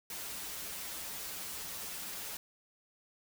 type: noise with comb filter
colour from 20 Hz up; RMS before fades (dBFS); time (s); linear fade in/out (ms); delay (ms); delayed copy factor
white; -42; 0.1-2.37; 2; 8.2; -0.75
effects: none